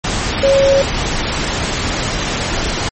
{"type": "tone in noise", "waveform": "sine", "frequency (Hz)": 548, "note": "C#5", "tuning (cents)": -20, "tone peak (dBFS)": -8, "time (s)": [0.43, 0.82], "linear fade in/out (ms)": 5, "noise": "pink", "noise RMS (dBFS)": -18, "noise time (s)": [0.04, 2.89], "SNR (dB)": 7, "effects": ["MP3 32 kbps"]}